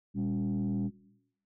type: tone with frequency modulation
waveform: sine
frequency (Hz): 199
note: G3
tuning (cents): +26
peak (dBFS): -27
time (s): 0.14-0.91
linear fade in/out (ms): 50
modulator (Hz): 81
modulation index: 0.94
effects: noise-tail reverb RT60 0.9 s tail -21 dB re dry + tanh soft clip ceiling -26 dBFS